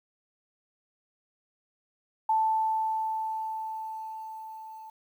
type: tone with level ramp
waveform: sine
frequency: 880 Hz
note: A5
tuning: in tune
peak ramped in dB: -21 to -42 dBFS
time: 2.29-4.9 s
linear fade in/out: 5 ms
effects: 10-bit